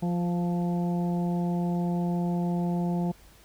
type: harmonic tone with a mistuned harmonic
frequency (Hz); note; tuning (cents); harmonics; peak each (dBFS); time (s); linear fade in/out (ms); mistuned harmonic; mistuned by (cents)
174.61; F3; 0; 1 / 2 / 3 / 4 / 5; -25 / -35 / -41 / -38 / -41; 0.02-3.12; 10; 3; -21
effects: added 50 Hz sine -56 dBFS peak until 3.44 s + pink hiss -56 dBFS RMS until 3.44 s